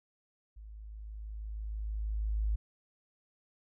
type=tone with level ramp; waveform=sine; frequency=53.1 Hz; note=G#1; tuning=39 cents sharp; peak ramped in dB=-46 to -27 dBFS; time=0.56-2.56 s; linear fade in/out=10 ms; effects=none